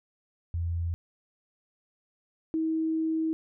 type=tone pair in turn; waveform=sine; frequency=84.8 / 320.2 Hz; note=E2 / D#4; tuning=+50 / +50 cents; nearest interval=octave + major seventh; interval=2300 cents; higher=second; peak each=-27 / -25 dBFS; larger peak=second; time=0.54-0.94 / 2.54-3.33 s; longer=second; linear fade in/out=0 ms; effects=none